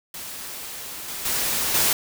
white noise with level steps, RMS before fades -35 / -32 / -24 / -20 dBFS, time 0.14-1.93 s, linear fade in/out 2 ms, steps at 1.08 / 1.25 / 1.74 s, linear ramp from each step 5 ms, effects none

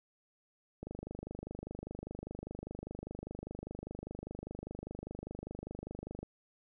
click train, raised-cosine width 2 ms, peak -29 dBFS, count 136, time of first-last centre 0.83-6.23 s, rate 25 Hz, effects none

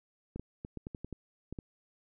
clicks, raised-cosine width 3 ms, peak -27 dBFS, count 10, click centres 0.36 / 0.396 / 0.649 / 0.773 / 0.869 / 0.948 / 1.046 / 1.127 / 1.526 / 1.588 s, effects none

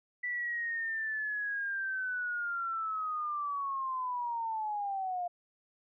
sine linear sweep, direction down, 1975.5 to 698.5 Hz, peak -32 dBFS, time 0.23-5.28 s, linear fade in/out 10 ms, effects none

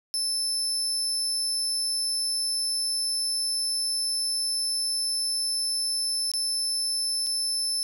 30% pulse tone with dropouts, 5274 Hz, E8, in tune, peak -21 dBFS, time 0.14-7.83 s, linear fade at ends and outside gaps 0 ms, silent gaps 6.316-6.337 / 7.263-7.268 s, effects none

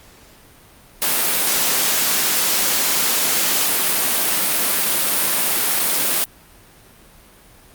white high-pass noise, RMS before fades -18 dBFS, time 1.02-6.24 s, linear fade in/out 0 ms, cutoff 160 Hz, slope 24 dB/octave, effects pink hiss -47 dBFS RMS until 7.74 s + Opus 48 kbps

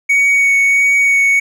triangle tone with vibrato, 2235 Hz, C#7, 14 cents sharp, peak -7 dBFS, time 0.09-1.4 s, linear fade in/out 10 ms, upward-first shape sine, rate 1.5 Hz, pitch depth 10 cents each way, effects none

